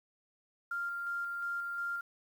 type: tone with tremolo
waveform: sine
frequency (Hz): 1394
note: F6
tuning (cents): -4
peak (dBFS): -33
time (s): 0.71-2.01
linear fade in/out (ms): 5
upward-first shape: square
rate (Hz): 2.8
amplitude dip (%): 25
effects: 10-bit